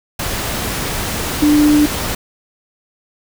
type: tone in noise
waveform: sine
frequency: 297.4 Hz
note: D4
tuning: 22 cents sharp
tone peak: -8 dBFS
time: 1.42-1.86 s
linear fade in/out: 5 ms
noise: pink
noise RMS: -21 dBFS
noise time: 0.19-2.15 s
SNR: +10 dB
effects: none